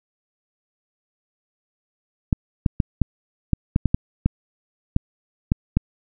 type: clicks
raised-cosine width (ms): 5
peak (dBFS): -4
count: 12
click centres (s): 2.328 / 2.662 / 2.802 / 3.017 / 3.533 / 3.761 / 3.857 / 3.945 / 4.26 / 4.964 / 5.519 / 5.77
effects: none